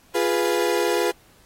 35% pulse chord, F diminished, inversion none, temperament equal, 349.2 / 415.3 / 493.9 Hz, F4 / Ab4 / Cb5, 0 / 0 / 0 cents, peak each -22 dBFS, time 0.14-1.12 s, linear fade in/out 20 ms, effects pink hiss -56 dBFS RMS until 1.45 s + AAC 48 kbps

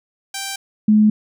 5% pulse / sine tone pair in turn, 784 / 213.1 Hz, G5 / G#3, 0 / +45 cents, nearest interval octave + major seventh, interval 2255 cents, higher first, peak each -13 / -9 dBFS, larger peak second, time 0.34-0.56 / 0.88-1.1 s, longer neither, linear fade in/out 5 ms, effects none

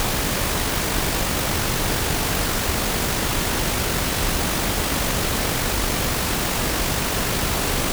pink noise with amplitude modulation, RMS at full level -21 dBFS, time 0-7.92 s, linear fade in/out 0 ms, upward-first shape sine, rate 49 Hz, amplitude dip 25%, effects none

